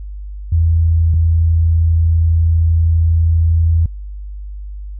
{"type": "tone pair in turn", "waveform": "sine", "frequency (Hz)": [82.41, 82.41], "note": ["E2", "E2"], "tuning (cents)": [0, 0], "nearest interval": "unison", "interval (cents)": 0, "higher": "neither", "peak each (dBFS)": -9, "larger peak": "neither", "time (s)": [[0.52, 1.14], [1.14, 3.86]], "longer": "second", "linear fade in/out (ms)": 5, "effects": ["added 50 Hz sine -25 dBFS peak until 4.99 s"]}